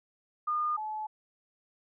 sine tone pair in turn, 1217 / 860.5 Hz, D#6 / A5, -39 / -39 cents, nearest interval tritone, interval 600 cents, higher first, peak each -27 / -33 dBFS, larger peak first, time 0.47-0.77 / 0.77-1.07 s, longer neither, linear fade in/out 10 ms, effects none

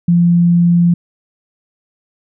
sine tone, 172.6 Hz, F3, 20 cents flat, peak -7 dBFS, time 0.08-0.94 s, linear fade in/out 5 ms, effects none

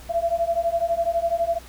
sine beating tone pair, 670 / 682 Hz, E5 / F5, +28 / -41 cents, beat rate 12 Hz, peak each -23 dBFS, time 0.09-1.59 s, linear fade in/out 20 ms, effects added 60 Hz sine -43 dBFS peak until 1.68 s + pink hiss -46 dBFS RMS until 1.68 s

